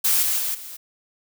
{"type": "noise with level steps", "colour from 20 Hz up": "blue", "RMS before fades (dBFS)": [-19, -22, -25, -37], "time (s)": [0.04, 0.77], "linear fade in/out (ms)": 10, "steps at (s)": [0.22, 0.38, 0.54], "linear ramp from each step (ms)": 10, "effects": []}